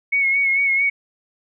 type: tone with vibrato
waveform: sine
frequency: 2200 Hz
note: C#7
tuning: 14 cents flat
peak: -15 dBFS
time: 0.12-0.9 s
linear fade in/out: 10 ms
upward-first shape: sine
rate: 4.5 Hz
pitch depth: 39 cents each way
effects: none